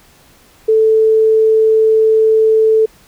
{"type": "tone", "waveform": "sine", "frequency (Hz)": 440, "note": "A4", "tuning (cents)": 0, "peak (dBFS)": -7, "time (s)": [0.68, 2.86], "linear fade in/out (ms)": 10, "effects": ["pink hiss -47 dBFS RMS until 3.07 s"]}